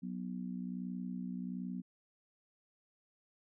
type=harmonic tone; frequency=61.3 Hz; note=B1; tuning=12 cents flat; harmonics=3 / 4 / 5; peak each=-40 / -42 / -55 dBFS; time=0.02-1.82 s; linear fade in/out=20 ms; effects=none